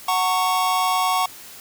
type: chord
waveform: square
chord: F# major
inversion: none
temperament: equal with one note detuned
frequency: 740 / 912.1 / 1108.7 Hz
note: F#5 / A#5 / C#6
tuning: 0 / -38 / 0 cents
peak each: -23 / -26 / -22 dBFS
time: 0.08-1.26 s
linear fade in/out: 5 ms
effects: white hiss -41 dBFS RMS until 1.6 s